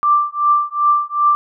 sine tone with tremolo, 1178 Hz, D6, 5 cents sharp, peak -8 dBFS, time 0.03-1.35 s, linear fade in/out 0 ms, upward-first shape triangle, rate 2.6 Hz, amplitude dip 100%, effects none

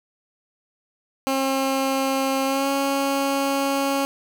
15% pulse tone with pitch glide, 268.6 to 275.7 Hz, C4 to C#4, +46 to -9 cents, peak -14 dBFS, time 1.27-4.05 s, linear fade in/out 0 ms, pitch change +45 cents, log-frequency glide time 2.45-2.69 s, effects none

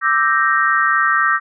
sine chord, E half-diminished seventh, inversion third, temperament equal, 1174.7 / 1318.5 / 1568 / 1864.7 Hz, D6 / E6 / G6 / Bb6, 0 / 0 / 0 / 0 cents, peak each -18 dBFS, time 0.01-1.4 s, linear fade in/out 50 ms, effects none

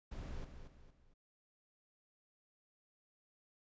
brown noise with echo, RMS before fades -44 dBFS, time 0.11-0.45 s, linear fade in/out 10 ms, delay 230 ms, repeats 3, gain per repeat -8 dB, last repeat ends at 1.14 s, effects resampled to 16000 Hz

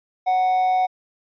triangle tone with amplitude modulation, 741 Hz, F#5, 2 cents sharp, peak -13 dBFS, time 0.26-0.87 s, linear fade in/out 20 ms, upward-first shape sine, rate 193 Hz, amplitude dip 30%, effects resampled to 11025 Hz

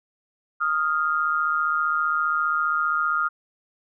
sine tone pair together, 1244.5 / 1399.6 Hz, D#6 / F6, 0 / +3 cents, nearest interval major second, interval 203 cents, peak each -23 dBFS, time 0.6-3.29 s, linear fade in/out 20 ms, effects none

